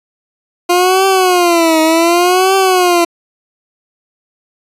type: tone with vibrato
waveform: 20% pulse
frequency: 349.9 Hz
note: F4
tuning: 3 cents sharp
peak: -3 dBFS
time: 0.69-3.05 s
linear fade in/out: 10 ms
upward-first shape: triangle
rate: 0.67 Hz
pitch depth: 180 cents each way
effects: resampled to 32000 Hz